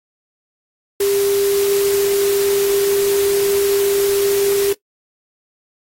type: tone in noise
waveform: sine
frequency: 399.5 Hz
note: G4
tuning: 33 cents sharp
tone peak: -14 dBFS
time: 1-4.73 s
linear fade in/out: 5 ms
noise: white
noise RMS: -25 dBFS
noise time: 1-4.73 s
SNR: +8 dB
effects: noise-tail reverb RT60 0.1 s tail -17 dB re dry + AAC 48 kbps